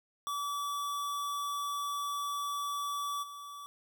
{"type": "tone with level steps", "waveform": "square", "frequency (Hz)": 1150, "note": "D6", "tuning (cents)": -37, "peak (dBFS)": [-34, -44], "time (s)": [0.27, 3.66], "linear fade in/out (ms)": 0, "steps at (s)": 3.22, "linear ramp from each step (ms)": 20, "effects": []}